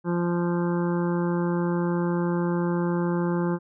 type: harmonic tone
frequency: 173.7 Hz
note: F3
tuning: 9 cents flat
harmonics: 1 / 2 / 3 / 5 / 6 / 7 / 8 / 9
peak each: -24 / -27 / -34 / -36 / -38 / -42 / -43 / -42 dBFS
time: 0.04-3.59 s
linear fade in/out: 50 ms
effects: none